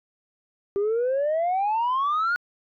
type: exponential sweep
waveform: sine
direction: up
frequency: 392 to 1462 Hz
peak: -19 dBFS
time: 0.76-2.36 s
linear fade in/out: 0 ms
effects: tanh soft clip ceiling -19 dBFS